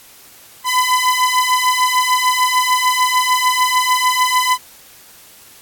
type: beating tone pair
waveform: sawtooth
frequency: 1004 / 1010.7 Hz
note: B5 / B5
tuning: +28 / +40 cents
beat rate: 6.7 Hz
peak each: -12 / -12 dBFS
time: 0.64-4.58 s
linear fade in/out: 50 ms
effects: white hiss -43 dBFS RMS until 5.61 s + AAC 64 kbps